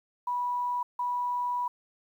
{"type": "tone bursts at uneven times", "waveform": "sine", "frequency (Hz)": 979, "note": "B5", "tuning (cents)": -15, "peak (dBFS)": -27, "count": 2, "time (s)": [[0.27, 0.83], [0.99, 1.68]], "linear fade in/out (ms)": 5, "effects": ["10-bit"]}